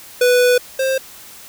square tone pair in turn, 493.9 / 529.5 Hz, B4 / C5, 0 / +21 cents, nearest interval minor second, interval 121 cents, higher second, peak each -11 / -16 dBFS, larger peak first, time 0.21-0.58 / 0.79-0.98 s, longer first, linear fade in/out 5 ms, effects white hiss -39 dBFS RMS until 1.48 s

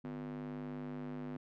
square tone with high-pass filter, 50.3 Hz, G1, 45 cents sharp, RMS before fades -43 dBFS, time 0.04-1.37 s, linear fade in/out 5 ms, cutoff 210 Hz, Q 5.3, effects low-pass 2000 Hz 12 dB/octave

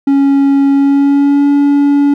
triangle tone with pitch glide, 277.2 to 284.8 Hz, C#4 to C#4, 0 to +47 cents, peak -4 dBFS, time 0.07-2.14 s, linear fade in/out 5 ms, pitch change +47 cents, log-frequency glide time 0.72-1.48 s, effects none

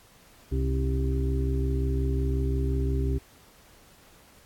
harmonic tone with a mistuned harmonic, 65.6 Hz, C2, 5 cents sharp, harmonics 1 / 2 / 4 / 5 / 6, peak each -25 / -30 / -34 / -41 / -34 dBFS, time 0.51-3.19 s, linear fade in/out 20 ms, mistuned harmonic 4, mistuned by +49 cents, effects pink hiss -56 dBFS RMS until 4.45 s + AAC 64 kbps

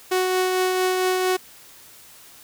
sawtooth tone with tremolo, 370 Hz, F#4, in tune, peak -14 dBFS, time 0.11-1.37 s, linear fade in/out 10 ms, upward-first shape triangle, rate 4.4 Hz, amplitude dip 30%, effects white hiss -47 dBFS RMS until 2.43 s

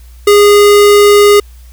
square tone, 410.7 Hz, G#4, 19 cents flat, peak -3 dBFS, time 0.27-1.4 s, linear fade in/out 5 ms, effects added 60 Hz sine -32 dBFS peak until 1.72 s + white hiss -47 dBFS RMS until 1.72 s

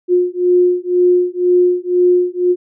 sine beating tone pair, 357 / 359 Hz, F4 / F4, +38 / +48 cents, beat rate 2 Hz, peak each -13 dBFS, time 0.08-2.56 s, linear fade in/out 50 ms, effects none

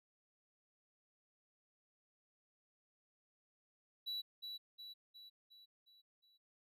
triangle tone with echo, 3934 Hz, B7, 7 cents flat, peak -38 dBFS, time 4.06-4.22 s, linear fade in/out 20 ms, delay 360 ms, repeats 6, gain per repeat -5 dB, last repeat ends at 6.38 s, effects none

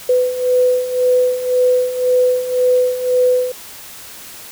sine beating tone pair, 499.8 / 501.7 Hz, B4 / B4, +21 / +27 cents, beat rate 1.9 Hz, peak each -18 / -13 dBFS, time 0.09-3.52 s, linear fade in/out 5 ms, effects white hiss -35 dBFS RMS until 4.51 s

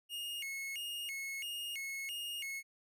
45% pulse tone with vibrato, 2493 Hz, D#7, 3 cents sharp, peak -39 dBFS, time 0.09-2.63 s, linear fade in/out 50 ms, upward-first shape square, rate 1.5 Hz, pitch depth 230 cents each way, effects none

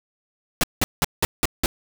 pink noise bursts, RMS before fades -19 dBFS, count 6, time 0.61-1.66 s, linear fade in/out 0 ms, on 25 ms, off 180 ms, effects none

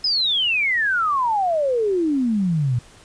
sine exponential sweep, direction down, 5170 to 116.1 Hz, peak -17 dBFS, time 0.04-2.79 s, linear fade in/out 5 ms, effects pink hiss -48 dBFS RMS until 3.04 s + resampled to 22050 Hz

